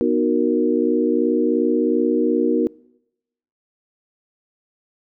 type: chord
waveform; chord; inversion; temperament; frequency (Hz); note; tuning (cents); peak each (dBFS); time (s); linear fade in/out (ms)
sine; B major seventh; none; equal with one note detuned; 246.9 / 309.7 / 370 / 466.2; B3 / D#4 / F#4 / A#4; 0 / -8 / 0 / 0; -21; 0.01-2.67; 0
effects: noise-tail reverb RT60 0.9 s tail -25 dB re dry